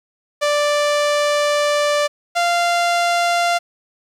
sawtooth tone pair in turn, 587.3 / 693.4 Hz, D5 / F5, 0 / -13 cents, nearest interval minor third, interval 287 cents, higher second, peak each -11 dBFS, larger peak neither, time 0.41-2.08 / 2.35-3.59 s, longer first, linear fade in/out 20 ms, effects low-pass 8000 Hz 12 dB/octave + 8-bit

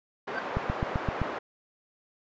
pink band-pass noise, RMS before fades -35 dBFS, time 0.27-1.39 s, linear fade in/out 10 ms, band 440 to 1400 Hz, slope 12 dB/octave
triangle tone with exponential growth, 1551 Hz, G6, 19 cents flat, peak -25 dBFS, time 0.3-0.39 s, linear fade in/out 5 ms, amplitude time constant 18 ms
click train, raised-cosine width 5 ms, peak -15 dBFS, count 6, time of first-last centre 0.57-1.217 s, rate 7.73 Hz
effects resampled to 16000 Hz

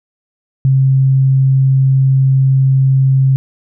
sine tone, 133.7 Hz, C3, 38 cents sharp, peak -7 dBFS, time 0.65-3.36 s, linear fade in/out 0 ms, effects none

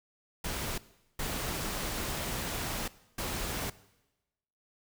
pink noise bursts at uneven times, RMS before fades -35 dBFS, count 3, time 0.44-0.78 / 1.19-2.88 / 3.18-3.7 s, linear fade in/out 5 ms, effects noise-tail reverb RT60 1.0 s tail -19 dB re dry

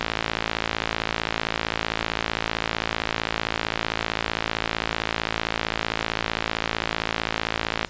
click train, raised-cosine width 0.3 ms, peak -6 dBFS, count 436, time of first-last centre 0.01-7.848 s, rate 55.5 Hz, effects pink hiss -45 dBFS RMS until 7.89 s + resampled to 16000 Hz

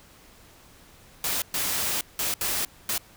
white noise bursts at uneven times, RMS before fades -27 dBFS, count 5, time 1.24-1.42 / 1.54-2.01 / 2.19-2.34 / 2.41-2.65 / 2.89-2.98 s, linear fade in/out 2 ms, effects pink hiss -53 dBFS RMS until 3.16 s

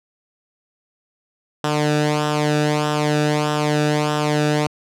sawtooth tone with flanger, 150 Hz, D3, 37 cents sharp, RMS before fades -19 dBFS, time 1.64-4.67 s, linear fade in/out 2 ms, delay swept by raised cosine 0.45 to 0.96 ms, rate 1.6 Hz, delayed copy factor -0.7, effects low-pass 8000 Hz 12 dB/octave

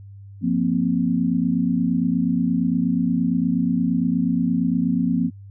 sine chord, F suspended fourth, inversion none, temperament equal, 174.61 / 233.1 / 261.6 Hz, F3 / Bb3 / C4, 0 / 0 / 0 cents, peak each -22 dBFS, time 0.41-5.31 s, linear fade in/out 50 ms, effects added 99 Hz sine -38 dBFS peak until 5.5 s

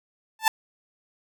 sawtooth tone with exponential growth, 881 Hz, A5, 2 cents sharp, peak -9 dBFS, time 0.39-0.48 s, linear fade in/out 2 ms, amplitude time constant 18 ms, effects none

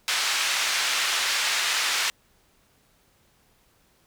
pink band-pass noise, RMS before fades -25 dBFS, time 0.08-2.1 s, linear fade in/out 0 ms, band 1600 to 6400 Hz, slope 12 dB/octave, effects pink hiss -63 dBFS RMS until 4.06 s

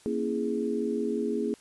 sine chord, A# half-diminished seventh, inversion none, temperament equal with one note detuned, 233.1 / 273.2 / 329.6 / 415.3 Hz, A#3 / C#4 / E4 / G#4, 0 / -25 / 0 / 0 cents, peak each -31 / -34 / -34 / -30 dBFS, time 0.06-1.54 s, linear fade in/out 0 ms, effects white hiss -57 dBFS RMS until 1.6 s + resampled to 24000 Hz

